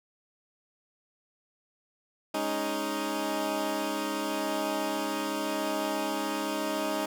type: chord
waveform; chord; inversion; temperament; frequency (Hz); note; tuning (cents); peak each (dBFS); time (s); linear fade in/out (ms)
15% pulse; Ab suspended fourth; none; equal; 207.7 / 277.2 / 311.1; Ab3 / Db4 / Eb4; 0 / 0 / 0; -30 / -28 / -25; 2.34-7.06; 5
effects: none